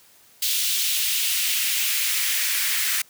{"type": "noise with high-pass filter sweep", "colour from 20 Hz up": "white", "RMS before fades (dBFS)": -23, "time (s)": [0.42, 3.02], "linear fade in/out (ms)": 5, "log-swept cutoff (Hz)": [3300, 1800], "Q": 1.8, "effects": ["white hiss -54 dBFS RMS until 3.09 s", "high-pass 60 Hz 12 dB/octave"]}